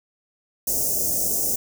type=band-stop noise; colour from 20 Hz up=white; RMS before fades=-23 dBFS; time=0.67-1.56 s; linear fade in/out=5 ms; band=700 to 5600 Hz; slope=48 dB/octave; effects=none